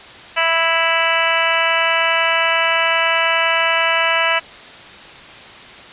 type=harmonic tone; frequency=329.6 Hz; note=E4; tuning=in tune; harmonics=2 / 3 / 4 / 5 / 6 / 7 / 8 / 9; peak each=-22 / -22 / -22 / -22 / -22 / -22 / -22 / -22 dBFS; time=0.36-4.4 s; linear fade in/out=20 ms; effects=white hiss -37 dBFS RMS until 5.92 s + resampled to 8000 Hz